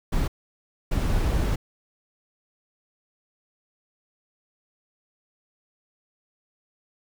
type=noise bursts at uneven times; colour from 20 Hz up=brown; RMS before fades=-23 dBFS; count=2; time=0.12-0.28 / 0.91-1.56 s; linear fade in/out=10 ms; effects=none